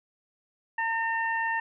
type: harmonic tone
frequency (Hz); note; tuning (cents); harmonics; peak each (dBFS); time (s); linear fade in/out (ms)
909; A#5; -44; 1 / 2 / 3; -29 / -28 / -40; 0.78-1.6; 5
effects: none